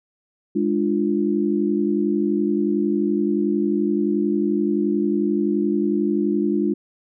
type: chord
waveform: sine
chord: D diminished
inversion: second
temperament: equal with one note detuned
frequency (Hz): 207.7 / 297.8 / 349.2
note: Ab3 / D4 / F4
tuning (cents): 0 / +24 / 0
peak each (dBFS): -22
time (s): 0.55-6.74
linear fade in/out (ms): 10
effects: none